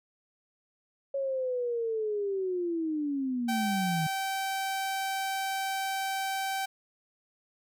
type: linear sweep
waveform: sine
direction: down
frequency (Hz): 554.4 to 153.3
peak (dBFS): -28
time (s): 1.14-4.07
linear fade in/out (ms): 5
type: tone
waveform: sawtooth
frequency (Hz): 774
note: G5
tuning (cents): -22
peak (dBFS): -26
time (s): 3.48-6.66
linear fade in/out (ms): 10
effects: none